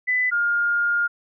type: tone pair in turn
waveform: sine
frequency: 2000 / 1414.2 Hz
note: B6 / F6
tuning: +21 / +21 cents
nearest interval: tritone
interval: 600 cents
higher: first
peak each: -18 dBFS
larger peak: neither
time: 0.07-0.31 / 0.31-1.08 s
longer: second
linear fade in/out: 20 ms
effects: none